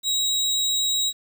30% pulse tone, 3827 Hz, A#7, 45 cents sharp, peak -18 dBFS, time 0.03-1.13 s, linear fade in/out 50 ms, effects 9-bit

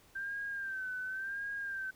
sine tone with vibrato, 1568 Hz, G6, in tune, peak -36 dBFS, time 0.15-1.91 s, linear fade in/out 10 ms, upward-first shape sine, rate 0.92 Hz, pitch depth 70 cents each way, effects pink hiss -63 dBFS RMS until 1.95 s

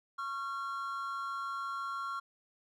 triangle tone pair together, 1100 / 1374 Hz, C#6 / F6, -14 / -29 cents, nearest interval major third, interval 385 cents, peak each -37 / -36 dBFS, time 0.18-2.2 s, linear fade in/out 10 ms, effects none

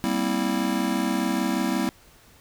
square chord, C dominant seventh, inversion second, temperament just, 196.22 / 235.5 / 261.6 / 327 Hz, G3 / Bb3 / C4 / E4, +2 / +18 / 0 / -14 cents, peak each -29 dBFS, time 0.04-1.89 s, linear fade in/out 0 ms, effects pink hiss -54 dBFS RMS until 2.4 s

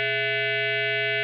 sine tone with frequency modulation, 123.47 Hz, B2, in tune, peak -22 dBFS, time 0-1.23 s, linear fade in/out 0 ms, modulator 541 Hz, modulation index 5.1, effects none

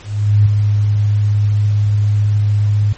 sine tone with ADSR envelope, 103.83 Hz, G#2, in tune, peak -5 dBFS, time 0.03-2.93 s, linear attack 430 ms, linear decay 9 ms, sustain -5 dB, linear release 6 ms, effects pink hiss -39 dBFS RMS until 2.97 s + MP3 32 kbps

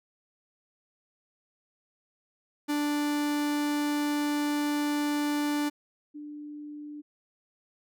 45% pulse / sine tone pair in turn, 293.7 / 296.3 Hz, D4 / D4, 0 / +15 cents, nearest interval unison, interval 15 cents, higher second, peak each -26 / -38 dBFS, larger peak first, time 2.68-5.7 / 6.14-7.02 s, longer first, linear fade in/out 20 ms, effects none

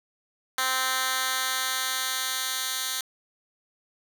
10% pulse tone with high-pass filter sweep, 260 Hz, C4, 11 cents flat, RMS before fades -28 dBFS, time 0.58-3.01 s, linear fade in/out 2 ms, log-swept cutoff 1400 to 3200 Hz, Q 0.71, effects 8-bit

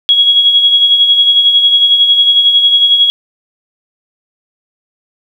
sine tone with tremolo, 3322 Hz, G#7, in tune, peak -3 dBFS, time 0.09-3.1 s, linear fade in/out 0 ms, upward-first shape sine, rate 11 Hz, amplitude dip 50%, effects 7-bit

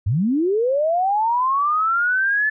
sine linear sweep, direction up, 85 to 1748 Hz, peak -16 dBFS, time 0.06-2.5 s, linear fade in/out 10 ms, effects none

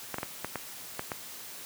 clicks, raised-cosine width 0.5 ms, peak -17 dBFS, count 7, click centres 0.143 / 0.184 / 0.231 / 0.446 / 0.557 / 0.994 / 1.118 s, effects white hiss -44 dBFS RMS until 1.65 s + high-pass 80 Hz 12 dB/octave

